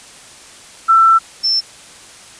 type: tone pair in turn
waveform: sine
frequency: 1336 / 5344 Hz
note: E6 / E8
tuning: +23 / +23 cents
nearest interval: 2 octaves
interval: 2400 cents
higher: second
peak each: -6 / -12 dBFS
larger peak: first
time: 0.88-1.19 / 1.43-1.61 s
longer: first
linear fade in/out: 20 ms
effects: white hiss -39 dBFS RMS until 2.39 s + resampled to 22050 Hz